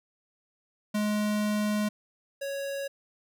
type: tone pair in turn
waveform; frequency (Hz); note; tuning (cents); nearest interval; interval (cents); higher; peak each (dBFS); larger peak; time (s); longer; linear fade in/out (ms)
square; 210 / 554.8; G#3 / C#5; +19 / +1; octave + perfect fourth; 1682; second; -26 / -32; first; 0.94-1.89 / 2.41-2.88; first; 10
effects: none